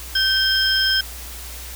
sine tone cluster, 1551 / 3183 / 5180 Hz, G6 / G7 / E8, -19 / +26 / -31 cents, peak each -20 dBFS, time 0.15-1.01 s, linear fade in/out 5 ms, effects added 60 Hz sine -35 dBFS peak until 1.75 s + white hiss -36 dBFS RMS until 1.75 s

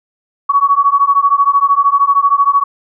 sine beating tone pair, 1118 / 1131 Hz, C#6 / C#6, +14 / +34 cents, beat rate 13 Hz, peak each -11 dBFS, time 0.49-2.64 s, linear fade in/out 10 ms, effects none

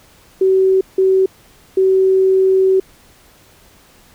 sine tone bursts at uneven times, 380 Hz, F#4, 46 cents sharp, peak -9 dBFS, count 3, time 0.41-0.81 / 0.98-1.26 / 1.77-2.8 s, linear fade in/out 5 ms, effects pink hiss -48 dBFS RMS until 4.14 s

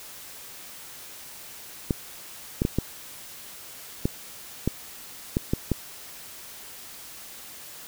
clicks, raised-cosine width 3 ms, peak -9 dBFS, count 9, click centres 1.908 / 2.619 / 2.651 / 2.786 / 4.055 / 4.676 / 5.369 / 5.535 / 5.717 s, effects white hiss -43 dBFS RMS until 7.87 s

